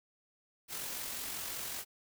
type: noise with amplitude modulation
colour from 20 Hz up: white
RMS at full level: -39 dBFS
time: 0.68-1.85 s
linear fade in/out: 50 ms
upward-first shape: sine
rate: 45.3 Hz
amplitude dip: 30%
effects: none